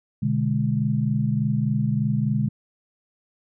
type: chord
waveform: sine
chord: G# diminished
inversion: first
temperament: equal with one note detuned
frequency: 123.47 / 146.83 / 208.4 Hz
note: B2 / D3 / G#3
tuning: 0 / 0 / +6 cents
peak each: -24 dBFS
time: 0.22-2.49 s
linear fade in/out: 10 ms
effects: none